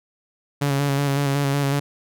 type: tone with vibrato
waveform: sawtooth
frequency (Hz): 140.6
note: C#3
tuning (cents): +25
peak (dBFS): -15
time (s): 0.61-1.8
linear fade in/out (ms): 10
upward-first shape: square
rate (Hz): 5.4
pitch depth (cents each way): 26
effects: none